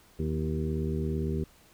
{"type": "harmonic tone with a mistuned harmonic", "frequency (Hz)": 77.78, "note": "D#2", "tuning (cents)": 0, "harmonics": [1, 2, 3, 4, 5, 6], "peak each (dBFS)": [-32, -32, -35, -41, -35, -44], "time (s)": [0.19, 1.44], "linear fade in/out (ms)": 5, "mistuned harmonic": 4, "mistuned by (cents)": 50, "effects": ["pink hiss -59 dBFS RMS until 1.73 s"]}